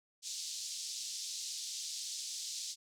white band-pass noise, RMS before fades -42 dBFS, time 0.22-2.76 s, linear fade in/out 50 ms, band 3900 to 7000 Hz, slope 24 dB/octave, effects none

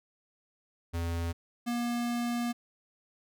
square tone pair in turn, 84.4 / 238.7 Hz, E2 / A#3, +41 / +41 cents, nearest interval octave + tritone, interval 1800 cents, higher second, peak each -31 / -30 dBFS, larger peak second, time 0.93-1.33 / 1.66-2.53 s, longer second, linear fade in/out 20 ms, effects none

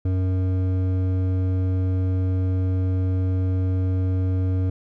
triangle tone with hard clipping, 92.9 Hz, F#2, 7 cents sharp, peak -21 dBFS, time 0.05-4.7 s, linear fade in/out 5 ms, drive 14 dB, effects none

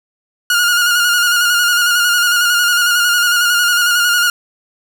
sawtooth tone with vibrato, 1429 Hz, F6, 39 cents sharp, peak -7 dBFS, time 0.5-4.3 s, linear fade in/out 2 ms, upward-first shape square, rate 11 Hz, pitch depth 30 cents each way, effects none

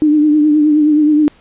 sine tone with vibrato, 301.4 Hz, D4, 45 cents sharp, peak -7 dBFS, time 0.02-1.28 s, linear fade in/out 0 ms, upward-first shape triangle, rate 9.5 Hz, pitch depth 50 cents each way, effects pink hiss -48 dBFS RMS until 1.4 s + resampled to 8000 Hz

